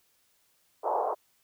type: band-pass noise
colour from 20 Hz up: white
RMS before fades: -29 dBFS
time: 0.83-1.15 s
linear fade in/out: 20 ms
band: 430 to 990 Hz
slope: 48 dB/octave
effects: white hiss -69 dBFS RMS until 1.43 s